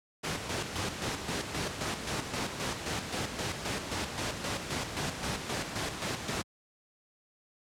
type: noise with tremolo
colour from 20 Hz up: pink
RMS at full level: -32 dBFS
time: 0.23-6.43 s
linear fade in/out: 20 ms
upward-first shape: square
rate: 3.8 Hz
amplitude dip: 50%
effects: high-pass 80 Hz 12 dB/octave + low-pass 8000 Hz 12 dB/octave